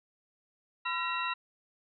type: tone cluster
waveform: sine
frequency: 1005 / 1361 / 1902 / 2722 / 3889 Hz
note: B5 / F6 / A#6 / F7 / B7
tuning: +30 / -45 / +34 / -45 / -27 cents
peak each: -35 / -36 / -39 / -36 / -40 dBFS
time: 0.85-1.34 s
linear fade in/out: 10 ms
effects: none